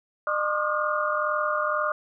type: tone cluster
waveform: sine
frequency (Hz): 605 / 1073 / 1188 / 1230 / 1427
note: D#5 / C6 / D6 / D#6 / F6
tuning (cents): -49 / +43 / +20 / -20 / +37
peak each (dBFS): -28 / -32 / -30 / -29 / -29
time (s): 0.27-1.92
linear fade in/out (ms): 2
effects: none